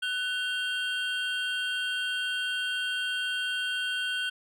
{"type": "tone cluster", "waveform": "triangle", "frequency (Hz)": [1496, 2776, 3197], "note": ["F#6", "F7", "G7"], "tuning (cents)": [19, -11, 33], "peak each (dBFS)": [-29, -35, -31], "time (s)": [0.02, 4.3], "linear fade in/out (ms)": 10, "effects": []}